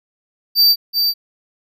square tone with echo, 4646 Hz, D8, 20 cents flat, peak -9 dBFS, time 0.55-0.76 s, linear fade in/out 50 ms, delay 380 ms, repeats 1, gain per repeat -5 dB, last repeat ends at 1.14 s, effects none

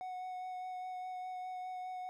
triangle tone with vibrato, 737 Hz, F#5, 7 cents flat, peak -38 dBFS, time 0.01-2.09 s, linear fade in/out 0 ms, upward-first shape sine, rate 4.9 Hz, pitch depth 12 cents each way, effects none

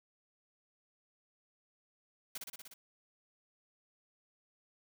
white noise with echo, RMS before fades -42 dBFS, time 2.35-2.38 s, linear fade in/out 5 ms, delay 60 ms, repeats 6, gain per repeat -2 dB, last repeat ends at 2.74 s, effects none

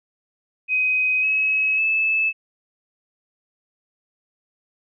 sine tone with pitch steps, 2516 / 2564 / 2614 Hz, D#7 / E7 / E7, +19 / -49 / -15 cents, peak -17 dBFS, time 0.68-2.33 s, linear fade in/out 50 ms, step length 550 ms, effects none

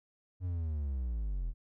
triangle linear sweep, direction down, 92.6 to 38.39 Hz, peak -30 dBFS, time 0.4-1.54 s, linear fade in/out 50 ms, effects none

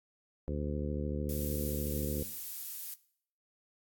harmonic tone, 73.42 Hz, D2, in tune, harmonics 1 / 2 / 3 / 4 / 5 / 6 / 7, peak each -36 / -39 / -41 / -42 / -43 / -44 / -44 dBFS, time 0.48-2.23 s, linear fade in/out 0 ms
violet noise, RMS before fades -40 dBFS, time 1.29-2.94 s, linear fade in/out 2 ms
effects noise-tail reverb RT60 0.6 s tail -19 dB re dry + AAC 64 kbps

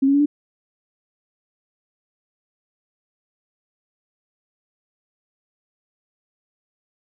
sine tone with pitch steps, 270.3 / 277.7 / 285.4 / 293.2 Hz, C#4 / C#4 / D4 / D4, -44 / +3 / -49 / -3 cents, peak -13 dBFS, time 0.02-0.26 s, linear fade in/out 10 ms, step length 60 ms, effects none

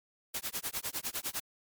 white noise with tremolo, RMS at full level -34 dBFS, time 0.34-1.4 s, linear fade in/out 5 ms, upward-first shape sine, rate 9.9 Hz, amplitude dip 100%, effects MP3 96 kbps

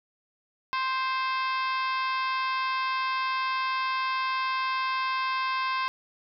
harmonic tone with a mistuned harmonic, 523.3 Hz, C5, in tune, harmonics 2 / 3 / 4 / 5 / 6 / 7 / 8 / 9 / 10, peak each -27 / -35 / -37 / -36 / -43 / -43 / -45 / -43 / -47 dBFS, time 0.73-5.88 s, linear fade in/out 0 ms, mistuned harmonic 6, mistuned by +38 cents, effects none

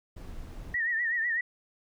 brown noise, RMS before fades -41 dBFS, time 0.16-0.75 s, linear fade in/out 10 ms
sine tone with vibrato, 1864.7 Hz, A#6, in tune, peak -26 dBFS, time 0.74-1.41 s, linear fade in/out 5 ms, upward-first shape triangle, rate 8 Hz, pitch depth 100 cents each way
effects none

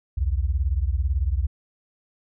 sine beating tone pair, 61.5 / 79.5 Hz, B1 / D#2, -7 / +38 cents, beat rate 18 Hz, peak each -22 / -24 dBFS, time 0.17-1.47 s, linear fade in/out 10 ms, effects none

